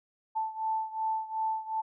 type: beating tone pair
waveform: sine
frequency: 880 / 882.7 Hz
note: A5 / A5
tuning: 0 / +5 cents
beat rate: 2.7 Hz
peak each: -31 / -34 dBFS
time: 0.35-1.82 s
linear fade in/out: 20 ms
effects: none